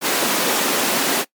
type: high-pass noise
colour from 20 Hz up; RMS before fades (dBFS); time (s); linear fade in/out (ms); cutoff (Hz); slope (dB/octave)
pink; -19; 0.01-1.25; 50; 230; 24
effects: noise-tail reverb RT60 0.1 s tail -21 dB re dry + MP3 96 kbps